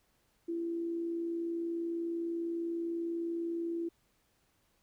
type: tone with amplitude modulation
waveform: sine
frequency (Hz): 336.9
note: E4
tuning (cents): +38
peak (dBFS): -31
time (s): 0.48-3.89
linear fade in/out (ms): 10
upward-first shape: sine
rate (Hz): 60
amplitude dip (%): 35
effects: pink hiss -73 dBFS RMS until 4.82 s